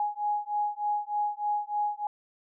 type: beating tone pair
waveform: sine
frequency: 830.6 / 833.9 Hz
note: G#5 / G#5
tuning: 0 / +7 cents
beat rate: 3.3 Hz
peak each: -30 dBFS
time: 0-2.07 s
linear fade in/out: 2 ms
effects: none